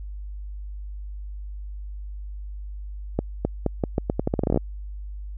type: accelerating click train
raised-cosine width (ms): 2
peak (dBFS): -8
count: 17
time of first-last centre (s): 3.19-4.574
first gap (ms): 260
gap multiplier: 0.82
effects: added 50 Hz sine -32 dBFS peak until 5.37 s